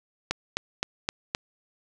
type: click train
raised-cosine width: 0.2 ms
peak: -8 dBFS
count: 5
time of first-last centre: 0.31-1.349 s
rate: 3.85 Hz
effects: none